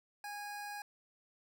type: tone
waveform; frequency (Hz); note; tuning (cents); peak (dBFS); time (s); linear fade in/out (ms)
25% pulse; 823; G#5; -16; -38; 0.24-0.82; 2
effects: none